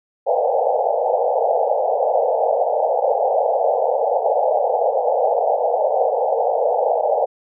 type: band-pass noise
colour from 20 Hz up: pink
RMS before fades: -18 dBFS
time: 0.26-7.26 s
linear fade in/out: 20 ms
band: 470 to 840 Hz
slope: 96 dB/octave
effects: none